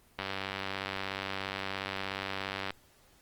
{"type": "click train", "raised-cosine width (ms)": 0.3, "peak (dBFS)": -18, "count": 245, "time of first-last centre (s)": [0.19, 2.705], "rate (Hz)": 97, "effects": ["pink hiss -63 dBFS RMS until 3.21 s", "Opus 24 kbps"]}